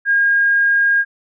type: tone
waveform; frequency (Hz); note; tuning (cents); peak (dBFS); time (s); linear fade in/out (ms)
sine; 1623; G#6; -40; -11; 0.05-1.05; 50
effects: none